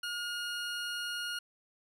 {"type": "tone", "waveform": "20% pulse", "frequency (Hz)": 1430, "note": "F6", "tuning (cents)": 41, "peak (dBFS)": -30, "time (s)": [0.03, 1.39], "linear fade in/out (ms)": 5, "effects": ["low-pass 11000 Hz 12 dB/octave"]}